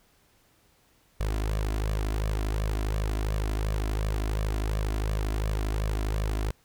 sawtooth tone with flanger, 52.5 Hz, G#1, 19 cents sharp, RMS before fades -28 dBFS, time 1.2-6.51 s, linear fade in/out 5 ms, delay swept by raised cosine 1.7 to 3 ms, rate 2.8 Hz, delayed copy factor +0.7, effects pink hiss -64 dBFS RMS until 6.64 s

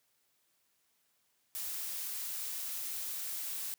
blue noise, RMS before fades -39 dBFS, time 1.55-3.74 s, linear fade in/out 0 ms, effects white hiss -75 dBFS RMS until 3.78 s + high-pass 80 Hz 12 dB/octave

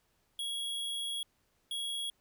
square tone pair in turn, 3322 / 3322 Hz, G#7 / G#7, 0 / 0 cents, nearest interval unison, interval 0 cents, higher neither, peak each -35 / -35 dBFS, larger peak neither, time 0.39-1.23 / 1.71-2.1 s, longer first, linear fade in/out 2 ms, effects pink hiss -74 dBFS RMS until 2.2 s

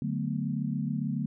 sine chord, B minor seventh, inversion first, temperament equal, 146.83 / 185 / 220 / 246.9 Hz, D3 / F#3 / A3 / B3, 0 / 0 / 0 / 0 cents, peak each -32 / -35 / -33 / -35 dBFS, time 0.02-1.26 s, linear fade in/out 2 ms, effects none

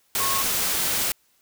sine tone in noise, 1091 Hz, C#6, 28 cents flat, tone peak -26 dBFS, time 0.2-0.42 s, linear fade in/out 2 ms, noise white, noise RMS -24 dBFS, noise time 0.15-1.12 s, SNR -5 dB, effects white hiss -64 dBFS RMS until 1.41 s

